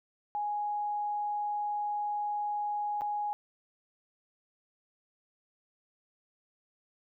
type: tone with dropouts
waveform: sine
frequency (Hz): 830.6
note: G#5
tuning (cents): 0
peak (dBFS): -30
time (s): 0.35-3.33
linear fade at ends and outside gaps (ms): 0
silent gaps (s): 3.01-3.018
effects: none